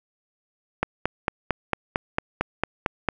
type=click train; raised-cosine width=0.5 ms; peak=-6 dBFS; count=11; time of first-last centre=0.83-3.087 s; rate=4.43 Hz; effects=none